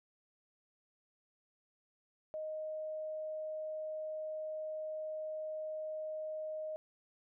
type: tone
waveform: sine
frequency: 622.3 Hz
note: D#5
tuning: in tune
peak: -38 dBFS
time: 2.34-6.76 s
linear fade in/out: 0 ms
effects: none